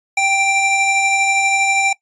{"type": "tone pair together", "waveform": "square", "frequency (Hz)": [782.2, 2359], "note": ["G5", "D7"], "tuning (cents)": [-4, 7], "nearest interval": "octave + perfect fifth", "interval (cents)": 1911, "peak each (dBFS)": [-18, -16], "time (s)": [0.17, 1.93], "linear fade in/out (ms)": 5, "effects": ["noise-tail reverb RT60 0.1 s tail -21 dB re dry", "resampled to 24000 Hz"]}